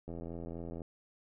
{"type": "click train", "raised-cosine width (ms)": 2, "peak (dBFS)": -30, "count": 63, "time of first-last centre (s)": [0.08, 0.818], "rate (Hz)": 84, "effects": []}